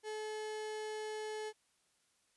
35% pulse tone, 430 Hz, A4, 40 cents flat, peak -38 dBFS, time 0.03-1.53 s, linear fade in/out 50 ms, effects white hiss -75 dBFS RMS until 2.36 s + resampled to 24000 Hz

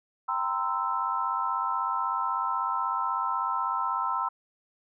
sine chord, C dominant seventh, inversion second, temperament equal with one note detuned, 784 / 932.3 / 1028.5 / 1318.5 Hz, G5 / Bb5 / C6 / E6, 0 / 0 / -30 / 0 cents, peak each -36 / -32 / -30 / -30 dBFS, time 0.28-4.29 s, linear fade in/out 10 ms, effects none

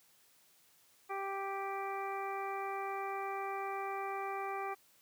harmonic tone, 392 Hz, G4, in tune, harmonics 1 / 2 / 3 / 4 / 5 / 6, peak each -42 / -40 / -42 / -52 / -50 / -48 dBFS, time 1.09-4.75 s, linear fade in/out 20 ms, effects white hiss -67 dBFS RMS until 5.01 s + high-pass 80 Hz 12 dB/octave

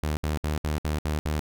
sawtooth tone bursts, 76 Hz, D#2, 40 cents flat, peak -21 dBFS, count 7, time 0.03-1.394 s, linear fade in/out 0 ms, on 140 ms, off 64 ms, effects none

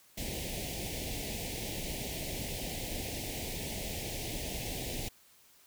pink band-stop noise, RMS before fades -38 dBFS, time 0.17-5.09 s, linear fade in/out 10 ms, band 800 to 2000 Hz, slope 48 dB/octave, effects white hiss -62 dBFS RMS until 5.66 s

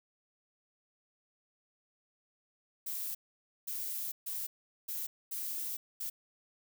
violet noise bursts at uneven times, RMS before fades -38 dBFS, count 6, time 2.86-3.15 / 3.67-4.12 / 4.26-4.47 / 4.88-5.07 / 5.31-5.77 / 6-6.1 s, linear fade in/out 10 ms, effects none

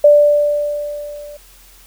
sine tone with level ramp, 587.3 Hz, D5, in tune, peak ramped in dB -3 to -31 dBFS, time 0.04-1.37 s, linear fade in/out 5 ms, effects added 42 Hz sine -46 dBFS peak until 1.86 s + white hiss -46 dBFS RMS until 1.86 s

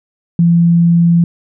sine tone, 170 Hz, F3, 46 cents flat, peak -6 dBFS, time 0.39-1.24 s, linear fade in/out 2 ms, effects none

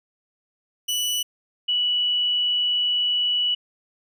sawtooth / sine tone pair in turn, 2960 / 2948 Hz, F#7 / F#7, 0 / -7 cents, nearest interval unison, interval 7 cents, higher first, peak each -19 dBFS, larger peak neither, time 0.88-1.23 / 1.68-3.55 s, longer second, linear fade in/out 10 ms, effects none

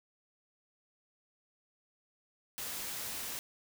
white noise, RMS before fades -40 dBFS, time 2.58-3.39 s, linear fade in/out 0 ms, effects none

